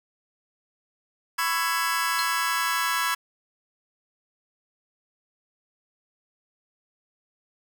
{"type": "chord", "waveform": "sawtooth", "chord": "C# minor seventh", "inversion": "third", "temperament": "just", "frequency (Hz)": [997.9, 1108.7, 1330.5, 1663.1], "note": ["B5", "C#6", "E6", "G#6"], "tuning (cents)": [18, 0, 16, 2], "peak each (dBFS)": [-25, -27, -25, -24], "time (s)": [1.38, 3.15], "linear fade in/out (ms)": 10}
{"type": "tone with exponential decay", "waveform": "sine", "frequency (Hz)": 4188, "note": "C8", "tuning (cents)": 1, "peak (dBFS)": -23, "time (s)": [2.19, 2.31], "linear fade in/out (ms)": 0, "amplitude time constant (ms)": 24}
{"effects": []}